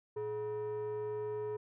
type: tone with frequency modulation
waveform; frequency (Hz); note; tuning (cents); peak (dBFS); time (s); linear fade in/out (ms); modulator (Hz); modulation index
sine; 423.8; G#4; +35; -33; 0.16-1.57; 10; 539; 0.43
effects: tanh soft clip ceiling -34 dBFS